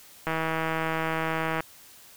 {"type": "click train", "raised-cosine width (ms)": 0.5, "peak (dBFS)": -13, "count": 216, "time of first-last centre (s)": [0.27, 1.605], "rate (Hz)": 161, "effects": ["white hiss -51 dBFS RMS until 2.16 s"]}